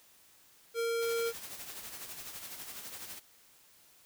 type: tone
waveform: square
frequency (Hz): 462.7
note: A#4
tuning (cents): -13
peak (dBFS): -31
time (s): 0.74-1.33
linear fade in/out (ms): 50
type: noise with tremolo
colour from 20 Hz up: white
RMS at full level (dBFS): -43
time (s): 1.01-3.2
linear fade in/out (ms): 20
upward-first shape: sine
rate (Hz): 12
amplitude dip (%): 50
effects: white hiss -62 dBFS RMS until 4.05 s